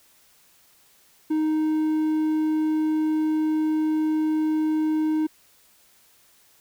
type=tone; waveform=triangle; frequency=311.1 Hz; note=D#4; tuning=in tune; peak=-18 dBFS; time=1.3-5.27 s; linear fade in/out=10 ms; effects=white hiss -58 dBFS RMS until 6.6 s